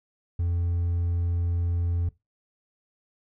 triangle tone with hard clipping, 86.3 Hz, F2, 20 cents flat, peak -24 dBFS, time 0.39-2.09 s, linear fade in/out 5 ms, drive 5 dB, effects noise-tail reverb RT60 0.2 s tail -19 dB re dry

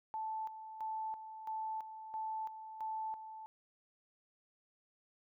sine tone with tremolo, 877 Hz, A5, 6 cents flat, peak -37 dBFS, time 0.14-3.46 s, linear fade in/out 0 ms, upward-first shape square, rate 1.5 Hz, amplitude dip 65%, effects none

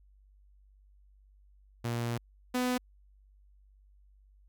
sawtooth tone pair in turn, 118.1 / 250.2 Hz, A#2 / B3, +23 / +23 cents, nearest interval octave + minor second, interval 1300 cents, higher second, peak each -27 / -24 dBFS, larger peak second, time 1.84-2.18 / 2.54-2.78 s, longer first, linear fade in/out 10 ms, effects added 49 Hz sine -58 dBFS peak until 4.48 s

